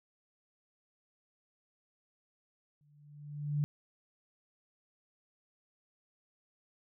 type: tone with exponential growth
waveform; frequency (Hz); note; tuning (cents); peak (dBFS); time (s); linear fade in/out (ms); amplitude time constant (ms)
sine; 146.83; D3; 0; -26; 2.81-3.64; 0; 180
effects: none